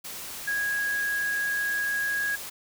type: tone in noise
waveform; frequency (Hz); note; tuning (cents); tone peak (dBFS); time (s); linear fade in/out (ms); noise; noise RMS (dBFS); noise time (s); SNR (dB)
sine; 1651; G#6; -11; -25; 0.47-2.36; 10; white; -38; 0.04-2.5; +10
effects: none